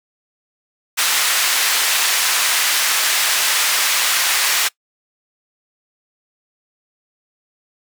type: band-pass noise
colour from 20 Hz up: pink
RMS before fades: -17 dBFS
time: 0.97-4.69 s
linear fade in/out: 20 ms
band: 1500 to 15000 Hz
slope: 12 dB/octave
effects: noise-tail reverb RT60 0.1 s tail -22 dB re dry